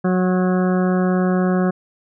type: harmonic tone with a mistuned harmonic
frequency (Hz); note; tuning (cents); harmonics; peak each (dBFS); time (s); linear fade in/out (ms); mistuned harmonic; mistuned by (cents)
183.6; F#3; -13; 1 / 2 / 3 / 4 / 6 / 7 / 8 / 9; -16 / -22 / -26 / -28 / -32 / -33 / -34 / -35; 0.04-1.71; 10; 6; -18
effects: none